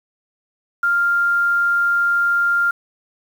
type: tone with quantisation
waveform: sine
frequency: 1396.9 Hz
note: F6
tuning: in tune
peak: -14 dBFS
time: 0.83-2.71 s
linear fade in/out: 5 ms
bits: 7
effects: none